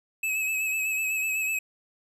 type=tone with vibrato; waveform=square; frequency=2580 Hz; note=E7; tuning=38 cents flat; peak=-26 dBFS; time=0.23-1.59 s; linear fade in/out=5 ms; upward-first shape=sine; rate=8 Hz; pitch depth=34 cents each way; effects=none